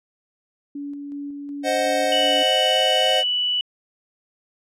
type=tone with tremolo; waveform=sine; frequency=285.3 Hz; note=C#4; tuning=50 cents sharp; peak=-28 dBFS; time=0.75-2.43 s; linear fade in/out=5 ms; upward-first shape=square; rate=2.7 Hz; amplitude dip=25%
type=chord; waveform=square; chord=C diminished; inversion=none; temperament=equal; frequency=523.3 / 622.3 / 740 Hz; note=C5 / Eb5 / Gb5; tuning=0 / 0 / 0 cents; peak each=-24 dBFS; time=1.63-3.24 s; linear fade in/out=50 ms
type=tone; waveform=sine; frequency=2960 Hz; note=F#7; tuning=in tune; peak=-19 dBFS; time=2.12-3.61 s; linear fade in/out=2 ms
effects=low-pass 10000 Hz 12 dB/octave